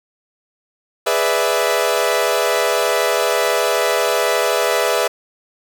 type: chord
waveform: sawtooth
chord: E dominant seventh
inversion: first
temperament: equal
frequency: 415.3 / 493.9 / 587.3 / 659.3 Hz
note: G#4 / B4 / D5 / E5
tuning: 0 / 0 / 0 / 0 cents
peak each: -18 / -16 / -18 / -16 dBFS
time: 1.06-5.08 s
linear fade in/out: 10 ms
effects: 8-bit